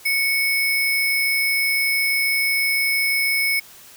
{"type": "tone with sample-and-hold", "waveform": "sine", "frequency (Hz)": 2217, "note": "C#7", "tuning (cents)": 0, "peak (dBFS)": -17, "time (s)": [0.05, 3.6], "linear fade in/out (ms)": 10, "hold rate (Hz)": 7350, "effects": ["white hiss -45 dBFS RMS until 3.96 s"]}